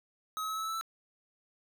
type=tone with pitch steps; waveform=square; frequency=1274 / 1282.1 / 1290.3 / 1298.5 / 1306.8 / 1315.1 / 1323.5 Hz; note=D#6 / E6 / E6 / E6 / E6 / E6 / E6; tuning=+41 / -48 / -37 / -26 / -15 / -4 / +7 cents; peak=-34 dBFS; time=0.37-0.811 s; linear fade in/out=0 ms; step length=63 ms; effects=none